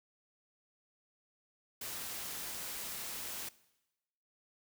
white noise, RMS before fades -42 dBFS, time 1.81-3.49 s, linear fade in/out 5 ms, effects noise-tail reverb RT60 1.0 s tail -20 dB re dry

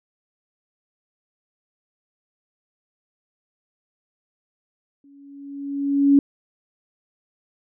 sine tone with exponential growth, 280.6 Hz, C#4, 21 cents sharp, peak -9 dBFS, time 5.04-6.19 s, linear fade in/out 2 ms, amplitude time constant 250 ms, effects none

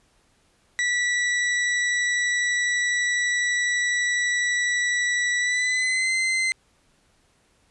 40% pulse tone with pitch glide, 1952 to 2068 Hz, B6 to C7, -21 to -21 cents, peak -20 dBFS, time 0.79-6.52 s, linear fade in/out 0 ms, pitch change +100 cents, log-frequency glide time 5.38-6.12 s, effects pink hiss -63 dBFS RMS until 7.7 s + resampled to 24000 Hz

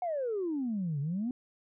sine exponential two-way sweep, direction down then up, 740 to 136.7 to 258.3 Hz, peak -29 dBFS, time 0.02-1.31 s, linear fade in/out 2 ms, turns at 1 s, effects tanh soft clip ceiling -26 dBFS

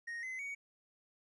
triangle tone with pitch steps, 1864.7 / 2045 / 2243 Hz, A#6 / C7 / C#7, 0 / -40 / +20 cents, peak -38 dBFS, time 0.07-0.55 s, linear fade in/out 10 ms, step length 160 ms, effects resampled to 24000 Hz + 13-bit

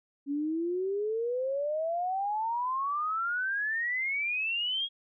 sine exponential sweep, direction up, 277.2 to 3320 Hz, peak -28 dBFS, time 0.26-4.89 s, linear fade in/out 50 ms, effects none

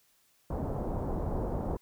pink low-pass noise, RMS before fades -33 dBFS, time 0.5-1.77 s, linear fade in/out 5 ms, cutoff 860 Hz, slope 24 dB/octave, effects white hiss -68 dBFS RMS until 1.81 s

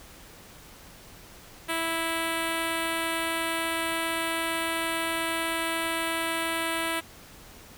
5% pulse tone with notch filter, 328.9 Hz, E4, 4 cents flat, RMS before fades -29 dBFS, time 1.68-7.01 s, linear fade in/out 20 ms, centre 5100 Hz, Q 1.2, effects pink hiss -49 dBFS RMS until 7.77 s

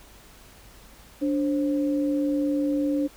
sine tone pair together, 291.2 / 530.1 Hz, D4 / C5, -15 / +23 cents, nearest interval minor seventh, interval 1038 cents, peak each -22 / -30 dBFS, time 1.21-3.08 s, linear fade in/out 20 ms, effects added 50 Hz sine -53 dBFS peak until 3.16 s + pink hiss -51 dBFS RMS until 3.16 s

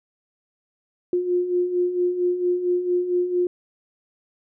sine beating tone pair, 353.4 / 357.8 Hz, F4 / F4, +21 / +42 cents, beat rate 4.4 Hz, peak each -27 / -20 dBFS, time 1.13-3.47 s, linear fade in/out 2 ms, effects none

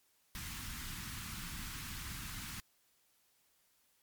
pink band-stop noise, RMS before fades -44 dBFS, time 0.35-2.6 s, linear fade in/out 0 ms, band 250 to 1100 Hz, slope 24 dB/octave, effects white hiss -73 dBFS RMS until 4.02 s + MP3 96 kbps

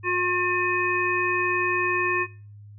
harmonic tone, 359.1 Hz, F4, 48 cents sharp, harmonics 1 / 3 / 5 / 7, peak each -27 / -27 / -27 / -27 dBFS, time 0.03-2.27 s, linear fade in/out 50 ms, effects noise-tail reverb RT60 0.4 s tail -21 dB re dry + added 103 Hz sine -42 dBFS peak until 2.78 s

